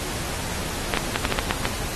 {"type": "clicks", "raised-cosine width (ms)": 0.3, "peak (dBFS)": -4, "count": 8, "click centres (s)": [0.938, 0.973, 1.159, 1.252, 1.324, 1.389, 1.509, 1.654], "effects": ["pink hiss -30 dBFS RMS until 1.95 s", "AAC 32 kbps"]}